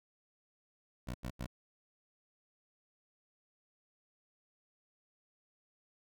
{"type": "tone bursts", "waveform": "15% pulse", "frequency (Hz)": 61.74, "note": "B1", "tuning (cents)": 0, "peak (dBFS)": -32, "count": 3, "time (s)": [1.07, 1.466], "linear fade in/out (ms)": 10, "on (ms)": 74, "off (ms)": 87, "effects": []}